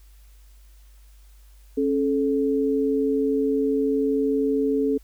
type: tone pair together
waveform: sine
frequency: 273.3 / 433.8 Hz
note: C#4 / A4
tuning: -24 / -25 cents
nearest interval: minor sixth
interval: 799 cents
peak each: -22 dBFS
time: 1.77-4.98 s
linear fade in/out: 10 ms
effects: added 50 Hz sine -47 dBFS peak until 5.03 s + white hiss -61 dBFS RMS until 5.03 s